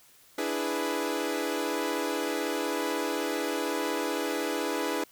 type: chord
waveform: sawtooth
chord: E dominant seventh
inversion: third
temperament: equal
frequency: 293.7 / 329.6 / 415.3 / 493.9 Hz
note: D4 / E4 / G#4 / B4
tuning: 0 / 0 / 0 / 0 cents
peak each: -30 dBFS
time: 0.38-5.04 s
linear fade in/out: 5 ms
effects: white hiss -58 dBFS RMS until 5.11 s